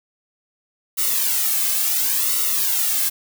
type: noise with flanger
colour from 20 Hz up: blue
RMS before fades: -20 dBFS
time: 0.97-3.1 s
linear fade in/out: 20 ms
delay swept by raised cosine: 1.2 to 2.13 ms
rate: 0.71 Hz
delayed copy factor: -0.85
effects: none